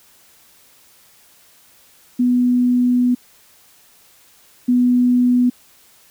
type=tone pair in turn; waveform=sine; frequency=246.9 / 246.9 Hz; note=B3 / B3; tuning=0 / 0 cents; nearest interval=unison; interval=0 cents; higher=neither; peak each=-12 / -11 dBFS; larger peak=second; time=2.19-3.15 / 4.68-5.5 s; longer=first; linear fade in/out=10 ms; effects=white hiss -51 dBFS RMS until 6.1 s